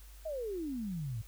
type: exponential sweep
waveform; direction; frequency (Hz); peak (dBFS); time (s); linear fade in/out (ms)
sine; down; 659.3 to 104; -35; 0.25-1.22; 10
effects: added 50 Hz sine -50 dBFS peak until 1.27 s + white hiss -60 dBFS RMS until 1.27 s